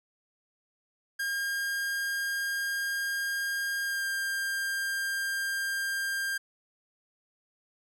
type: tone with pitch glide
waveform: 45% pulse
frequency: 1613 to 1597.2 Hz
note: G6 to G6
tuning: +49 to +32 cents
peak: -29 dBFS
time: 1.19-6.38 s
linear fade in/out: 10 ms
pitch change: -17 cents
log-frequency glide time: 3.84-4.05 s
effects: none